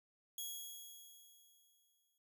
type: tone with exponential decay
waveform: 10% pulse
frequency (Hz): 3322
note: G#7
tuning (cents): 0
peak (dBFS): -33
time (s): 0.38-2.18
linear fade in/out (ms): 2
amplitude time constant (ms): 390
effects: noise-tail reverb RT60 0.2 s tail -21 dB re dry